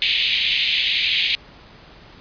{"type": "band-pass noise", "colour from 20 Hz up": "white", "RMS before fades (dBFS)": -20, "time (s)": [0.02, 1.35], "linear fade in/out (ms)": 0, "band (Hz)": [2200, 4000], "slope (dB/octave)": 48, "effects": ["pink hiss -45 dBFS RMS until 2.2 s", "resampled to 11025 Hz"]}